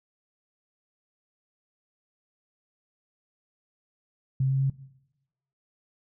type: tone with pitch steps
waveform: sine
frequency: 133 / 134.31 / 135.64 Hz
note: C3 / C3 / C#3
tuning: +29 / +46 / -37 cents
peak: -21 dBFS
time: 4.4-4.7 s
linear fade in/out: 5 ms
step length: 100 ms
effects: noise-tail reverb RT60 0.9 s tail -18 dB re dry